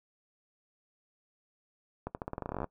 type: accelerating click train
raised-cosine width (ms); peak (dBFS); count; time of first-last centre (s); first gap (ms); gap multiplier
1; -21; 17; 2.07-2.643; 79; 0.88
effects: noise-tail reverb RT60 0.1 s tail -19 dB re dry